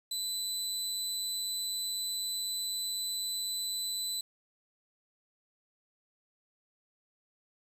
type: tone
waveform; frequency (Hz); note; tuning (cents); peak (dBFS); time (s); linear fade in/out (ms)
25% pulse; 4002; B7; +22; -28; 0.11-4.21; 5
effects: 9-bit